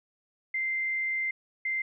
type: tone pair in turn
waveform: sine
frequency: 2086 / 2086 Hz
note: C7 / C7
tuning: -6 / -6 cents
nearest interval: unison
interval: 0 cents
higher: neither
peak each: -27 dBFS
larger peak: neither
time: 0.54-1.31 / 1.65-1.82 s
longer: first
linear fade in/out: 5 ms
effects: none